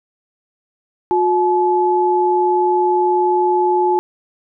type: tone pair together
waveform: sine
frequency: 360 / 858.6 Hz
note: F#4 / A5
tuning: -47 / -43 cents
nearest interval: octave + minor third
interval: 1504 cents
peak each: -15 dBFS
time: 1.11-3.99 s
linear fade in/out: 0 ms
effects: none